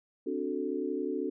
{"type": "chord", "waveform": "sine", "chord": "D dominant seventh", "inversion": "third", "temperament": "equal", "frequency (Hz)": [261.6, 293.7, 370, 440], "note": ["C4", "D4", "F#4", "A4"], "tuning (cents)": [0, 0, 0, 0], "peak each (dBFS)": [-37, -35, -35, -36], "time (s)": [0.26, 1.3], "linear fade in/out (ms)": 10, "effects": []}